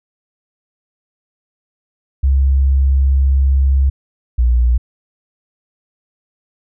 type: tone pair in turn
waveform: sine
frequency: 67.6 / 60.22 Hz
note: C#2 / B1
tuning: -43 / -43 cents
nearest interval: major second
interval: 200 cents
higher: first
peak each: -9 dBFS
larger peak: neither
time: 2.23-3.9 / 4.38-4.78 s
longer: first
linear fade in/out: 10 ms
effects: none